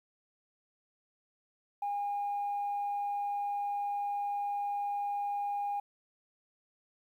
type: tone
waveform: sine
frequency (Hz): 813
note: G#5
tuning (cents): -37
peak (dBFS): -30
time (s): 1.82-5.8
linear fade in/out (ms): 5
effects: tanh soft clip ceiling -28 dBFS + 11-bit